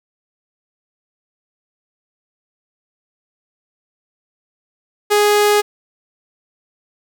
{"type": "tone", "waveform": "sawtooth", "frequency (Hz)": 415.3, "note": "G#4", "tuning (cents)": 0, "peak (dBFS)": -7, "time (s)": [5.1, 5.62], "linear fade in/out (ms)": 20, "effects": []}